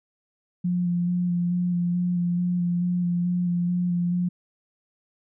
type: tone with vibrato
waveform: sine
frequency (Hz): 176.2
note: F3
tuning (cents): +16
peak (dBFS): -21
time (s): 0.64-4.29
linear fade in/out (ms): 10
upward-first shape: square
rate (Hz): 2.3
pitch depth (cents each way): 15
effects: none